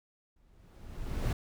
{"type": "noise with exponential growth", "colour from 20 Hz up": "brown", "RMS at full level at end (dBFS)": -27, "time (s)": [0.36, 1.33], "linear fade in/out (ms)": 5, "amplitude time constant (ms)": 210, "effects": []}